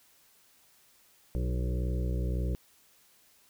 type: harmonic tone with a mistuned harmonic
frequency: 61.74 Hz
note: B1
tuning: in tune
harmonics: 1 / 2 / 3 / 5 / 6 / 7 / 8 / 9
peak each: -29 / -35 / -39 / -43 / -45 / -46 / -47 / -48 dBFS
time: 1.35-2.55 s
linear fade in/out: 0 ms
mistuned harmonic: 7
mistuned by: -16 cents
effects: white hiss -63 dBFS RMS until 3.49 s

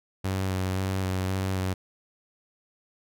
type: tone with vibrato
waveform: sawtooth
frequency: 94.4 Hz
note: F#2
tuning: 35 cents sharp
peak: -22 dBFS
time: 0.24-1.74 s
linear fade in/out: 10 ms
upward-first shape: square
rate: 1.9 Hz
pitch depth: 16 cents each way
effects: none

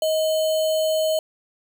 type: tone with sample-and-hold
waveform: sine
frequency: 630 Hz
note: D#5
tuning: 21 cents sharp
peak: -18 dBFS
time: 0.02-1.19 s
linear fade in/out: 2 ms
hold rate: 3675 Hz
effects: none

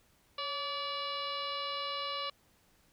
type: harmonic tone with a mistuned harmonic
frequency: 576 Hz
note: D5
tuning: 34 cents flat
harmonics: 1 / 2 / 3 / 4 / 5 / 6 / 7 / 8 / 9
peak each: -43 / -38 / -51 / -46 / -42 / -47 / -42 / -53 / -52 dBFS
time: 0.38-2.3 s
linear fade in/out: 5 ms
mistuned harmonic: 1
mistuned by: -59 cents
effects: pink hiss -68 dBFS RMS until 2.92 s

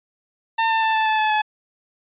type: tone with pitch steps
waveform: sawtooth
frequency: 903 / 894.7 / 886.5 / 878.3 / 870.2 / 862.2 / 854.3 Hz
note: A5 / A5 / A5 / A5 / A5 / A5 / G#5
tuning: +45 / +29 / +13 / -3 / -19 / -35 / +49 cents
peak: -13 dBFS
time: 0.58-1.42 s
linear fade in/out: 10 ms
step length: 120 ms
effects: resampled to 8000 Hz

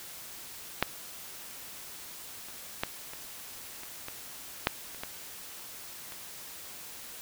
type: clicks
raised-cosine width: 0.3 ms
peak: -7 / -30 / -12 / -26 / -28 / -22 / -7 / -29 / -19 / -27 dBFS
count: 10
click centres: 0.826 / 2.486 / 2.835 / 3.135 / 3.834 / 4.084 / 4.671 / 4.947 / 5.035 / 6.122 s
effects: white hiss -45 dBFS RMS until 7.21 s

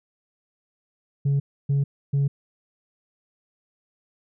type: tone bursts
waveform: sine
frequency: 140 Hz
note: C#3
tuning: 18 cents sharp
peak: -16 dBFS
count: 3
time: 1.25-2.28 s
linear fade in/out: 10 ms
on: 150 ms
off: 290 ms
effects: tanh soft clip ceiling -17 dBFS

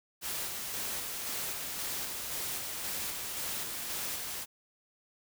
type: noise with tremolo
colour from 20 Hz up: white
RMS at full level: -36 dBFS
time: 0.21-4.46 s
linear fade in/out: 50 ms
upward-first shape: square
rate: 1.9 Hz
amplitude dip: 25%
effects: none

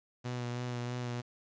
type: tone with vibrato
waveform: sawtooth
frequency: 122.4 Hz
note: B2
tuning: 15 cents flat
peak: -31 dBFS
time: 0.24-1.22 s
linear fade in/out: 20 ms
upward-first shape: sine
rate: 3.1 Hz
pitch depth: 21 cents each way
effects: resampled to 16000 Hz + 10-bit

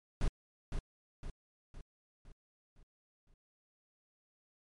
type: noise with echo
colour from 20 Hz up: brown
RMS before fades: -29 dBFS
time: 0.21-0.28 s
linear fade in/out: 2 ms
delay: 510 ms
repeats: 6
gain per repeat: -6 dB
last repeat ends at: 3.34 s
effects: MP3 48 kbps

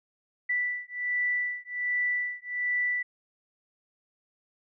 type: beating tone pair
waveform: sine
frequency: 1971 / 1972.3 Hz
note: B6 / B6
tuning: -4 / -3 cents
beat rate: 1.3 Hz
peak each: -30 dBFS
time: 0.49-3.03 s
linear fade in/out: 10 ms
effects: none

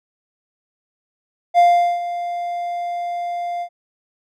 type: tone with ADSR envelope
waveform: triangle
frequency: 698.5 Hz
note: F5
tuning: in tune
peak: -6 dBFS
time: 1.54-3.69 s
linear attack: 43 ms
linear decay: 410 ms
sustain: -14 dB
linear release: 73 ms
effects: none

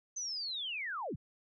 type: linear sweep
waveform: sine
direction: down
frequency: 6230 to 67.2 Hz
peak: -36 dBFS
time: 0.16-1.16 s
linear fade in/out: 10 ms
effects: none

